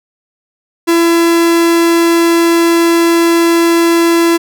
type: tone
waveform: 45% pulse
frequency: 336.6 Hz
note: E4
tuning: 36 cents sharp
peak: -7 dBFS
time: 0.87-4.38 s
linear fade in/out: 20 ms
effects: none